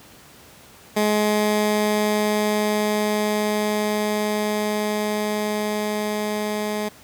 15% pulse tone with level ramp, 210.9 Hz, G#3, 27 cents sharp, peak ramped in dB -11 to -17 dBFS, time 0.96-6.89 s, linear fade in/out 10 ms, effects pink hiss -47 dBFS RMS until 7.03 s + high-pass 80 Hz 12 dB/octave

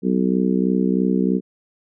harmonic tone, 63.1 Hz, B1, 38 cents sharp, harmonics 3 / 4 / 5 / 6 / 7, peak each -19 / -21 / -25 / -25 / -27 dBFS, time 0.02-1.41 s, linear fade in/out 50 ms, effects none

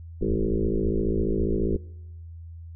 sine tone with frequency modulation, 196 Hz, G3, in tune, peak -21 dBFS, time 0.21-1.77 s, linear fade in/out 10 ms, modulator 54.7 Hz, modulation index 4.4, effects noise-tail reverb RT60 1.0 s tail -23 dB re dry + added 83 Hz sine -38 dBFS peak until 2.75 s

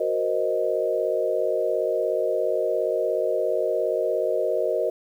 sine chord, C half-diminished seventh, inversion second, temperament equal, 370 / 466.2 / 523.3 / 622.3 Hz, Gb4 / Bb4 / C5 / Eb5, 0 / 0 / 0 / 0 cents, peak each -29 / -26 / -27 / -25 dBFS, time 0-4.9 s, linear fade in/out 5 ms, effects 9-bit

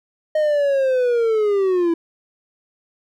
triangle linear sweep, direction down, 622.3 to 329.6 Hz, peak -13 dBFS, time 0.35-1.94 s, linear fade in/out 5 ms, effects none

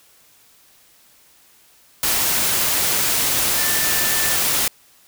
sine tone in noise, 1772 Hz, A6, 12 cents sharp, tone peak -27 dBFS, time 3.58-4.36 s, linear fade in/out 2 ms, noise white, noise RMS -19 dBFS, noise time 2.03-4.68 s, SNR -11 dB, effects white hiss -53 dBFS RMS until 5.07 s

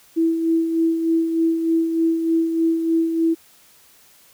sine tone with tremolo, 328.3 Hz, E4, 7 cents flat, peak -14 dBFS, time 0.16-3.35 s, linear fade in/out 20 ms, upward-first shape sine, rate 3.3 Hz, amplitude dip 50%, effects white hiss -52 dBFS RMS until 4.33 s

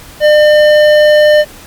triangle tone with hard clipping, 602 Hz, D5, 43 cents sharp, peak -5 dBFS, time 0.2-1.45 s, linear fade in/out 50 ms, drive 16 dB, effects pink hiss -34 dBFS RMS until 1.66 s + MP3 96 kbps

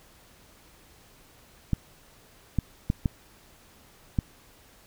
clicks, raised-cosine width 5 ms, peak -11 dBFS, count 5, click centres 1.733 / 2.587 / 2.901 / 3.058 / 4.188 s, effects pink hiss -56 dBFS RMS until 4.86 s

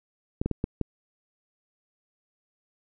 clicks, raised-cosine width 3 ms, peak -13 dBFS, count 5, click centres 0.415 / 0.46 / 0.513 / 0.641 / 0.813 s, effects none

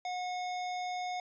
square tone, 726 Hz, F#5, 33 cents flat, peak -35 dBFS, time 0.05-1.2 s, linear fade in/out 2 ms, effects resampled to 16000 Hz

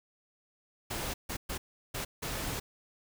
pink noise bursts at uneven times, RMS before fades -36 dBFS, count 5, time 0.9-1.14 / 1.29-1.37 / 1.49-1.58 / 1.94-2.05 / 2.22-2.6 s, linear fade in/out 10 ms, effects none

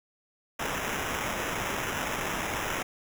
white noise with sample-and-hold, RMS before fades -32 dBFS, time 0.59-2.83 s, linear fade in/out 10 ms, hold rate 4410 Hz, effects none

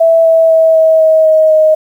sine tone with pitch steps, 658 / 652.3 / 646.7 / 641.1 / 635.6 / 630.1 / 624.7 Hz, E5 / E5 / E5 / E5 / D#5 / D#5 / D#5, -3 / -18 / -33 / -48 / +37 / +22 / +7 cents, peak -4 dBFS, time 0-1.75 s, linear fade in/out 10 ms, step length 250 ms, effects 7-bit

